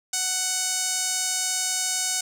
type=tone with band-pass filter; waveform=sawtooth; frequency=743 Hz; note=F#5; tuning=7 cents sharp; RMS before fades=-26 dBFS; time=0.13-2.21 s; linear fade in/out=5 ms; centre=7200 Hz; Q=2.2; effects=none